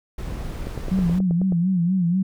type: noise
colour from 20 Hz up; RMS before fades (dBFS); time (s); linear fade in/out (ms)
brown; -30; 0.18-1.19; 5
type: click train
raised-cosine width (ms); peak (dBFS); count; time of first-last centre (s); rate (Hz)
2; -17; 9; 0.67-1.523; 9.38
type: tone with vibrato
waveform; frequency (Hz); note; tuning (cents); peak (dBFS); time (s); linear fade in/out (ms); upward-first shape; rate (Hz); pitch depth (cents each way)
sine; 179.3; F3; +46; -17; 0.91-2.23; 10; sine; 4.1; 110
effects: none